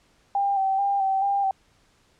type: tone with vibrato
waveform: sine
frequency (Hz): 785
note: G5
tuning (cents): +2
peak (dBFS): -20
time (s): 0.35-1.51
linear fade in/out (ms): 2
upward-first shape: square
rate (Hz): 2.3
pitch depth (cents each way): 29
effects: pink hiss -62 dBFS RMS until 2.19 s + low-pass 8000 Hz 12 dB/octave